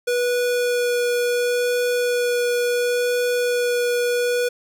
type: tone with vibrato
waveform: square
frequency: 487 Hz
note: B4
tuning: 24 cents flat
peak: -19 dBFS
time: 0.07-4.49 s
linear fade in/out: 10 ms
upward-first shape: sine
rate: 0.71 Hz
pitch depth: 9 cents each way
effects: none